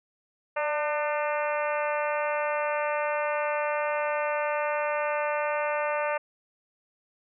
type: harmonic tone with a mistuned harmonic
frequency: 300.1 Hz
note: D4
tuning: 38 cents sharp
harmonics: 2 / 3 / 4 / 5 / 6 / 7 / 8 / 9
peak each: -28 / -32 / -34 / -36 / -38 / -39 / -40 / -41 dBFS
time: 0.56-6.18 s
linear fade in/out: 10 ms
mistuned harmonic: 2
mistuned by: -30 cents
effects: none